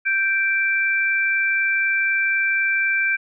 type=tone pair together; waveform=sine; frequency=1568 / 2344 Hz; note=G6 / D7; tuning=0 / -4 cents; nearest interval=perfect fifth; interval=696 cents; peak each=-20 dBFS; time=0.05-3.17 s; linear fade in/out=20 ms; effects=none